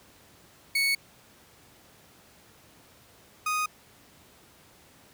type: tone pair in turn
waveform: 30% pulse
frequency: 2217 / 1244.2 Hz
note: C#7 / D#6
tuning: 0 / 0 cents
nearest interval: minor seventh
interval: 1000 cents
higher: first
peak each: -20 / -23 dBFS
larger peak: first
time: 0.75-0.95 / 3.46-3.66 s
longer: neither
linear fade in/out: 5 ms
effects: pink hiss -56 dBFS RMS until 5.13 s + high-pass 80 Hz 12 dB/octave